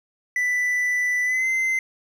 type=tone with pitch glide; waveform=triangle; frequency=1983 to 2068 Hz; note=B6 to C7; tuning=+7 to -21 cents; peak=-18 dBFS; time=0.36-1.79 s; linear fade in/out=2 ms; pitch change=+72 cents; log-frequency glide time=1.24-1.47 s; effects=none